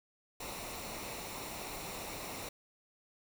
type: noise with comb filter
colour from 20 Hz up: pink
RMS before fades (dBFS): -43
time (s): 0.4-2.49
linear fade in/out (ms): 5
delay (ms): 0.62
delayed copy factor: -0.55
effects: none